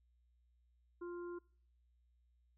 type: harmonic tone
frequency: 349.2 Hz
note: F4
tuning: in tune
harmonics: 1 / 3 / 4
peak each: -43 / -55 / -58 dBFS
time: 1.01-1.39 s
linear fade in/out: 10 ms
effects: noise-tail reverb RT60 0.6 s tail -26 dB re dry + added 60 Hz sine -70 dBFS peak until 2.57 s